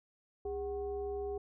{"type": "tone with frequency modulation", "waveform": "sine", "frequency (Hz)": 405.8, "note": "G#4", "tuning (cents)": -40, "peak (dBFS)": -35, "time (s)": [0.45, 1.38], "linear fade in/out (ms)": 5, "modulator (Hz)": 340, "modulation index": 0.61, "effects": []}